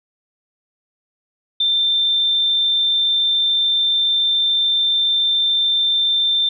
sine tone, 3573 Hz, A7, 26 cents sharp, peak -14 dBFS, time 1.6-6.49 s, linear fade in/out 5 ms, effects none

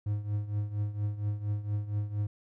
triangle tone with tremolo, 103.83 Hz, G#2, in tune, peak -24 dBFS, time 0.06-2.27 s, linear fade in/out 5 ms, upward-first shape triangle, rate 4.3 Hz, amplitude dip 80%, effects none

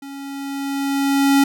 square tone with level ramp, 277.2 Hz, C#4, in tune, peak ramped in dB -33 to -11 dBFS, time 0.02-1.44 s, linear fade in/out 5 ms, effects none

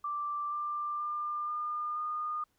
sine tone with pitch steps, 1174.7 / 1186.3 / 1198 / 1209.8 / 1221.8 Hz, D6 / D6 / D6 / D#6 / D#6, 0 / +17 / +34 / -49 / -32 cents, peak -32 dBFS, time 0.04-2.44 s, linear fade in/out 5 ms, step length 480 ms, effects pink hiss -75 dBFS RMS until 2.58 s

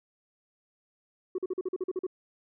sine tone bursts, 370 Hz, F#4, in tune, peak -26 dBFS, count 10, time 1.35-2.067 s, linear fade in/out 5 ms, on 33 ms, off 43 ms, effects tanh soft clip ceiling -26 dBFS

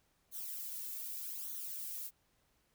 violet noise with flanger, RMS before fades -43 dBFS, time 0.31-2.11 s, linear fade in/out 50 ms, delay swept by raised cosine 0.39 to 2.09 ms, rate 0.83 Hz, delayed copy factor -0.7, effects pink hiss -75 dBFS RMS until 2.74 s

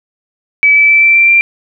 sine tone with pitch steps, 2294 / 2309 / 2323 / 2338 / 2353 / 2368 Hz, D7 / D7 / D7 / D7 / D7 / D7, -41 / -30 / -20 / -8 / +3 / +14 cents, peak -4 dBFS, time 0.63-1.41 s, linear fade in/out 0 ms, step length 130 ms, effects none

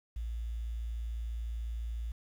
sine tone with quantisation, 57 Hz, A#1, 38 cents flat, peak -34 dBFS, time 0.16-2.12 s, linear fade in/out 5 ms, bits 10, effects none

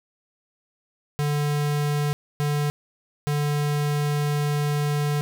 square tone bursts at uneven times, 146.83 Hz, D3, in tune, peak -22 dBFS, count 3, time 1.19-2.13 / 2.4-2.7 / 3.27-5.21 s, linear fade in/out 0 ms, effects none

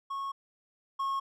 triangle tone pair in turn, 1098 / 1089.8 Hz, C#6 / C#6, -17 / -30 cents, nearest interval unison, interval 13 cents, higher first, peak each -31 / -27 dBFS, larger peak second, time 0.1-0.32 / 0.99-1.2 s, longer first, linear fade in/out 10 ms, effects none

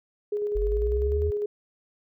sine tone with tremolo, 415.3 Hz, G#4, in tune, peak -24 dBFS, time 0.32-1.46 s, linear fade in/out 5 ms, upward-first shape square, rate 10 Hz, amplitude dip 25%
sine linear sweep, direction up, 43.65 to 80.5 Hz, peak -24 dBFS, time 0.55-1.31 s, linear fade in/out 10 ms
effects none

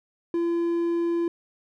triangle tone, 340 Hz, F4, 46 cents flat, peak -20 dBFS, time 0.34-1.28 s, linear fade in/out 2 ms, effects none

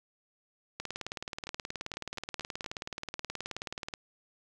two click trains, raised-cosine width 0.2 ms, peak -24 / -19 dBFS, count 6 / 60, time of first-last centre 1.47-2.644 / 0.8-3.938 s, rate 4.26 / 18.8 Hz, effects none

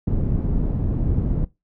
pink low-pass noise, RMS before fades -21 dBFS, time 0.07-1.45 s, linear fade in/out 5 ms, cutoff 230 Hz, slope 12 dB/octave, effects noise-tail reverb RT60 0.2 s tail -19 dB re dry

